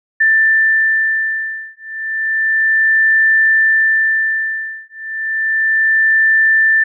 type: beating tone pair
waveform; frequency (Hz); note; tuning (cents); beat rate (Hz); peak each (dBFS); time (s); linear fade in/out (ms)
sine; 1774 / 1774.32; A6 / A6; +14 / +14; 0.32; -14; 0.2-6.84; 10
effects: none